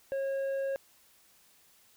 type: tone with tanh clipping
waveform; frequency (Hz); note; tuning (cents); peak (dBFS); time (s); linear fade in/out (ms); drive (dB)
triangle; 544; C#5; -33; -31; 0.12-0.76; 0; 10
effects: white hiss -63 dBFS RMS until 1.96 s